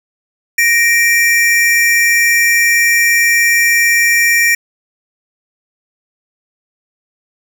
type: tone pair together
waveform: square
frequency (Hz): 1864.4 / 2349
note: A#6 / D7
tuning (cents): 0 / 0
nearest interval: major third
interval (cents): 400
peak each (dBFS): -12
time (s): 0.58-4.55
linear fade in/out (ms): 5
effects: none